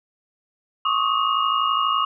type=tone cluster; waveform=sine; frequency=1088 / 1140 / 1255 / 2850 Hz; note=C#6 / C#6 / D#6 / F7; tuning=-33 / +48 / +15 / +34 cents; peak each=-24 / -24 / -22 / -26 dBFS; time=0.85-2.05 s; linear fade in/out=5 ms; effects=none